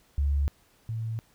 sine tone pair in turn, 70.9 / 112.55 Hz, C#2 / A2, +40 / +40 cents, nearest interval minor sixth, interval 800 cents, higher second, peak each -22 / -29 dBFS, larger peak first, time 0.18-0.48 / 0.89-1.19 s, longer neither, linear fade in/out 0 ms, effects pink hiss -63 dBFS RMS until 1.34 s

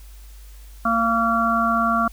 harmonic tone, 229.2 Hz, A#3, 29 cents flat, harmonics 1 / 3 / 5 / 6, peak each -23 / -24 / -21 / -22 dBFS, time 0.85-2.08 s, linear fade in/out 5 ms, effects added 50 Hz sine -39 dBFS peak until 2.12 s + white hiss -52 dBFS RMS until 2.12 s

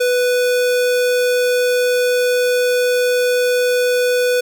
square tone, 494.8 Hz, B4, 3 cents sharp, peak -14 dBFS, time 0-4.41 s, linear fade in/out 10 ms, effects none

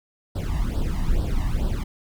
brown noise with flanger, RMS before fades -23 dBFS, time 0.35-1.84 s, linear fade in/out 10 ms, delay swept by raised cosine 0.22 to 1.07 ms, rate 2.3 Hz, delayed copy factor +0.9, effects none

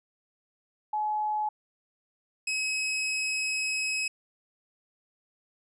sine / sawtooth tone pair in turn, 850 / 2555 Hz, G#5 / D#7, +40 / +45 cents, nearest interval octave + perfect fifth, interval 1905 cents, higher second, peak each -26 / -24 dBFS, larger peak second, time 0.93-1.49 / 2.47-4.08 s, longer second, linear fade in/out 5 ms, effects resampled to 24000 Hz

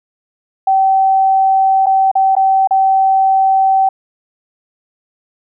sine tone with dropouts, 770 Hz, G5, 31 cents flat, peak -8 dBFS, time 0.67-3.89 s, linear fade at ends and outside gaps 5 ms, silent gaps 1.86-1.866 / 2.115-2.153 / 2.353-2.365 / 2.674-2.708 s, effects none

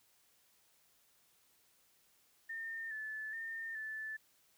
sine tone with pitch steps, 1815 / 1740 / 1814 / 1750 Hz, A#6 / A6 / A#6 / A6, -47 / -20 / -48 / -10 cents, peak -40 dBFS, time 2.49-4.17 s, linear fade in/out 10 ms, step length 420 ms, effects white hiss -71 dBFS RMS until 4.57 s

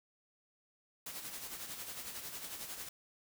white noise with tremolo, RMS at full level -43 dBFS, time 1.06-2.89 s, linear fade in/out 5 ms, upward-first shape sine, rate 11 Hz, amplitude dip 50%, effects none

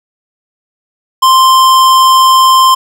sine tone with hard clipping, 1046.5 Hz, C6, in tune, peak -5 dBFS, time 1.22-2.75 s, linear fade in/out 10 ms, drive 18 dB, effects none

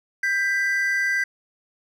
triangle tone pair together, 1584.6 / 1983 Hz, G6 / B6, +18 / +7 cents, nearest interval major third, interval 389 cents, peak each -21 dBFS, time 0.23-1.24 s, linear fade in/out 5 ms, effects none

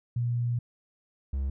sine / triangle tone pair in turn, 120 / 67.84 Hz, B2 / C#2, -49 / -37 cents, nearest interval minor seventh, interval 988 cents, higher first, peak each -25 dBFS, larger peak neither, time 0.16-0.59 / 1.33-1.5 s, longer first, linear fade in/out 5 ms, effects none

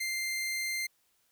sawtooth tone, 2093 Hz, C7, in tune, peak -28 dBFS, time 0-0.87 s, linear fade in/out 10 ms, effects white hiss -72 dBFS RMS until 1.31 s

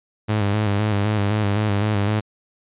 sawtooth tone with vibrato, 103.83 Hz, G#2, in tune, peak -14 dBFS, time 0.28-2.21 s, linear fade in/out 20 ms, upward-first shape square, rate 3.9 Hz, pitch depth 53 cents each way, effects resampled to 8000 Hz

